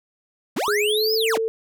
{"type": "linear two-way sweep", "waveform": "square", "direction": "up then down", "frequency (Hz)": [142.8, 5274, 142.8], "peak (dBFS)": -22, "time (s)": [0.56, 1.38], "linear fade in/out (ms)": 10, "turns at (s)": 1.14}
{"type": "tone with pitch glide", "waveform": "sine", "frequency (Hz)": [415.5, 447.9], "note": ["G#4", "A4"], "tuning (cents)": [1, 31], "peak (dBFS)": -20, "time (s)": [0.68, 1.48], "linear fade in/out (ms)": 0, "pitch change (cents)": 130, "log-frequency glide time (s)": [0.79, 1.24]}
{"effects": []}